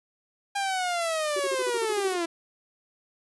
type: linear sweep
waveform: sawtooth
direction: down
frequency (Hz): 808 to 329.6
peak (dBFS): -22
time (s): 0.55-2.26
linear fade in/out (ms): 10
type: high-pass noise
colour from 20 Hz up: pink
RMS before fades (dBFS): -39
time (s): 1.01-2.14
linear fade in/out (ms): 2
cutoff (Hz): 9300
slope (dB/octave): 12
type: tone bursts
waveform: triangle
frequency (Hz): 380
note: F#4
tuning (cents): +46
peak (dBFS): -27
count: 11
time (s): 1.36-2.157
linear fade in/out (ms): 5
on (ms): 37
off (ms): 39
effects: resampled to 24000 Hz